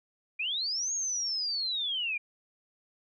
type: linear two-way sweep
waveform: sine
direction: up then down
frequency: 2349 to 6645 to 2349 Hz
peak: -29 dBFS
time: 0.39-2.18 s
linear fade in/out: 10 ms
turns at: 0.93 s
effects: none